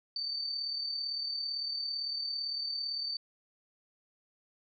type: tone with amplitude modulation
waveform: sine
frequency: 4572 Hz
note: D8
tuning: 47 cents flat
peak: -31 dBFS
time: 0.16-3.17 s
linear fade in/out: 2 ms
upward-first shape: sine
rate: 37.8 Hz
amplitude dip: 45%
effects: none